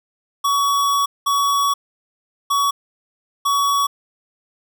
square tone bursts at uneven times, 1127 Hz, C#6, 28 cents sharp, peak -16 dBFS, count 4, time 0.44-1.06 / 1.26-1.74 / 2.5-2.71 / 3.45-3.87 s, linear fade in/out 10 ms, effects none

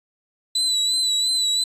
35% pulse tone with vibrato, 3976 Hz, B7, 11 cents sharp, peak -17 dBFS, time 0.55-1.64 s, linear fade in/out 5 ms, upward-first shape sine, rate 2.9 Hz, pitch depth 39 cents each way, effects resampled to 32000 Hz

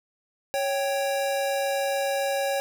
square tone pair together, 554 / 785 Hz, C#5 / G5, -1 / +2 cents, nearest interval tritone, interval 603 cents, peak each -26 / -30 dBFS, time 0.54-2.6 s, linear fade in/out 0 ms, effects none

